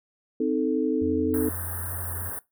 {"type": "chord", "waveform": "sine", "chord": "A diminished", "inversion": "first", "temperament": "equal with one note detuned", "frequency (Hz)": [259.5, 311.1, 440], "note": ["C4", "Eb4", "A4"], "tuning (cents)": [-14, 0, 0], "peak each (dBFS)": -26, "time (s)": [0.4, 1.49], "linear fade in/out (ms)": 5}
{"type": "tone with pitch glide", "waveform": "sine", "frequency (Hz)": [87.31, 88.22], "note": ["F2", "F2"], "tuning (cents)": [0, 18], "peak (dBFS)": -33, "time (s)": [1.01, 2.3], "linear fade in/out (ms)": 10, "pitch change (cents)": 18, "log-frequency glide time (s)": [1.22, 1.39]}
{"type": "band-stop noise", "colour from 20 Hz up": "white", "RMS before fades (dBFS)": -34, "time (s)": [1.34, 2.39], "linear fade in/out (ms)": 0, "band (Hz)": [1800, 8900], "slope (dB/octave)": 96}
{"effects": ["noise-tail reverb RT60 0.2 s tail -21 dB re dry"]}